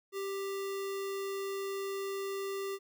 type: tone with sample-and-hold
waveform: sine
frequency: 391.9 Hz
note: G4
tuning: in tune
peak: -34 dBFS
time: 0.12-2.79 s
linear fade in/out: 50 ms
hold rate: 1575 Hz
effects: none